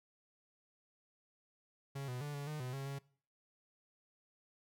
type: tone with pitch steps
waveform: 45% pulse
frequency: 138.4 / 124.8 / 146.2 / 142.7 / 152 / 126.4 / 136.8 / 138.8 Hz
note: C#3 / B2 / D3 / D3 / D#3 / B2 / C#3 / C#3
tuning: -2 / +19 / -7 / -49 / -40 / +41 / -23 / +3 cents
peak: -40 dBFS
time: 1.95-2.99 s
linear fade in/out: 10 ms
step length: 130 ms
effects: noise-tail reverb RT60 0.5 s tail -22 dB re dry